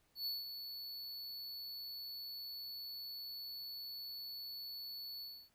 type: tone with ADSR envelope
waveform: square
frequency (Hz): 4435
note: C#8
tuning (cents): 0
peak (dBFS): -37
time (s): 0.15-5.5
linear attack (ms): 110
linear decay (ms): 180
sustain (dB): -8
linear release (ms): 280
effects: pink hiss -75 dBFS RMS until 5.54 s